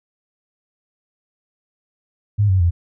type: tone with pitch steps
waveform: sine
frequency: 103.4 / 94.27 / 85.95 Hz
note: G#2 / F#2 / F2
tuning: -7 / +33 / -27 cents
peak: -12 dBFS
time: 2.38-2.71 s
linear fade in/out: 20 ms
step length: 110 ms
effects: none